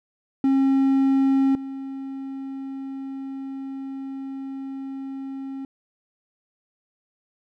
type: tone with level steps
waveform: triangle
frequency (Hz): 270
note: C#4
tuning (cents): -45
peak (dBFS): -14 / -28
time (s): 0.44-5.65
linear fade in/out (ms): 2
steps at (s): 1.55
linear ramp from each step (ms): 2
effects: none